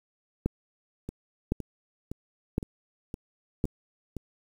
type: two click trains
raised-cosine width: 3 ms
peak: -12 / -22 dBFS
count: 4 / 7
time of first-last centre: 0.46-3.641 / 1.09-4.167 s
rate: 0.943 / 1.95 Hz
effects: 8-bit